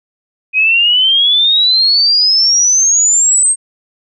sine exponential sweep, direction up, 2500 to 8500 Hz, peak -7 dBFS, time 0.53-3.56 s, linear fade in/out 50 ms, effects none

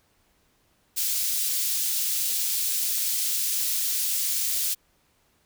white high-pass noise, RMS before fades -26 dBFS, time 0.96-4.75 s, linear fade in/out 20 ms, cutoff 3900 Hz, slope 12 dB/octave, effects pink hiss -66 dBFS RMS until 5.45 s

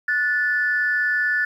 sine tone pair together, 1465.6 / 1750 Hz, F#6 / A6, -17 / -10 cents, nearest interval minor third, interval 307 cents, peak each -22 / -19 dBFS, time 0.08-1.45 s, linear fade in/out 5 ms, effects tanh soft clip ceiling -11 dBFS + 9-bit

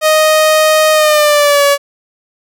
sawtooth tone with pitch glide, 622.3 to 567.4 Hz, D#5 to C#5, 0 to +40 cents, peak -3 dBFS, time 0.01-1.78 s, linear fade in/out 50 ms, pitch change -160 cents, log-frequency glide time 0.92-1.64 s, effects none

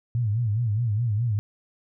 sine tone with vibrato, 111.6 Hz, A2, 25 cents sharp, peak -21 dBFS, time 0.15-1.39 s, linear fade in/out 0 ms, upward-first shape sine, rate 4.8 Hz, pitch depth 160 cents each way, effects none

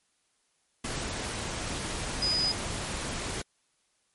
sine tone in noise, 4978 Hz, D#8, in tune, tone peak -25 dBFS, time 2.22-2.52 s, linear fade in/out 5 ms, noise pink, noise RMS -34 dBFS, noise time 0.84-3.42 s, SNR +6 dB, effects white hiss -72 dBFS RMS until 4.14 s + MP3 48 kbps

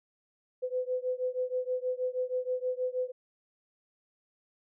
sine beating tone pair, 503 / 509.3 Hz, B4 / C5, +32 / -47 cents, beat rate 6.3 Hz, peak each -32 / -33 dBFS, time 0.62-3.12 s, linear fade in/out 20 ms, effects none

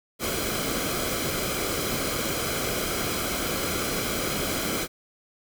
pink noise with comb filter, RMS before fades -28 dBFS, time 0.19-4.88 s, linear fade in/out 50 ms, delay 1.1 ms, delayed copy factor -0.6, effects none

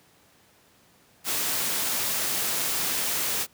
white noise, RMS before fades -27 dBFS, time 1.24-3.47 s, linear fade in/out 50 ms, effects pink hiss -59 dBFS RMS until 3.53 s + high-pass 100 Hz 12 dB/octave

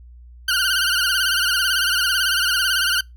20% pulse tone with vibrato, 1480 Hz, F#6, in tune, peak -12 dBFS, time 0.48-3.01 s, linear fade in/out 5 ms, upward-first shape sine, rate 18 Hz, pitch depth 100 cents each way, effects noise-tail reverb RT60 0.2 s tail -26 dB re dry + added 60 Hz sine -40 dBFS peak until 3.16 s

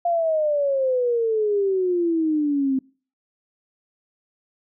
sine exponential sweep, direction down, 700 to 261.2 Hz, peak -18 dBFS, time 0.05-2.79 s, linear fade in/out 5 ms, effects noise-tail reverb RT60 0.4 s tail -25 dB re dry

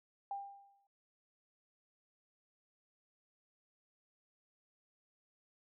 sine tone with exponential decay, 797 Hz, G5, 28 cents sharp, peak -36 dBFS, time 0.31-0.87 s, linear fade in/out 2 ms, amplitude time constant 120 ms, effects none

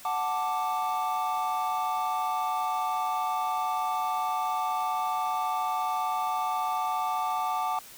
triangle chord, D major, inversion first, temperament equal, 740 / 880 / 1174.7 Hz, F#5 / A5 / D6, 0 / 0 / 0 cents, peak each -29 dBFS, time 0.05-7.79 s, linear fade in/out 2 ms, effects white hiss -48 dBFS RMS until 7.97 s

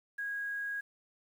sine tone with quantisation, 1645 Hz, G#6, 17 cents flat, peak -34 dBFS, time 0.18-0.81 s, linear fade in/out 10 ms, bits 10, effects none

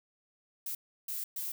violet noise bursts at uneven times, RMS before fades -37 dBFS, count 3, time 0.66-0.75 / 1.08-1.24 / 1.36-1.52 s, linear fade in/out 5 ms, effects none

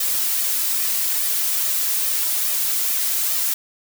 blue noise with flanger, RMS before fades -21 dBFS, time 0-3.54 s, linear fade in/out 5 ms, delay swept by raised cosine 1.6 to 3.1 ms, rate 2.4 Hz, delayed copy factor +0.5, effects none

